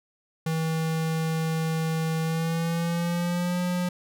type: tone with pitch glide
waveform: square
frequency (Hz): 161 to 178.64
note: E3 to F3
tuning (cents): -41 to +39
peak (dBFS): -25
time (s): 0.46-3.89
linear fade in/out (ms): 5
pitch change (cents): +180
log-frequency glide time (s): 2.22-3.6
effects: none